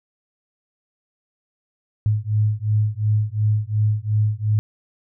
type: beating tone pair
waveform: sine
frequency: 105.2 / 108 Hz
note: G#2 / A2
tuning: +23 / -32 cents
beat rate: 2.8 Hz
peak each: -20 dBFS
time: 2.06-4.59 s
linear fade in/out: 0 ms
effects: none